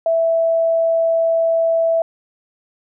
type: tone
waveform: sine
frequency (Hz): 659.3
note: E5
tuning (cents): 0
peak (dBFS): -13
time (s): 0.06-2.02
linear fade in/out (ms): 2
effects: none